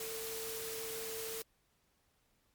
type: tone in noise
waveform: sine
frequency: 448.6 Hz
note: A4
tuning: 34 cents sharp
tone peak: -43 dBFS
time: 0-1.42 s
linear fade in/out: 2 ms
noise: white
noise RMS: -43 dBFS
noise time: 0-1.42 s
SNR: -3 dB
effects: pink hiss -75 dBFS RMS until 2.54 s + MP3 96 kbps